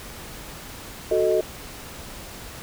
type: chord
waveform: sine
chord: D# diminished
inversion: first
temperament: equal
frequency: 370 / 440 / 622.3 Hz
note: F#4 / A4 / D#5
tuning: 0 / 0 / 0 cents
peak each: -22 dBFS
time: 1.11-1.41 s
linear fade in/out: 5 ms
effects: pink hiss -39 dBFS RMS until 2.62 s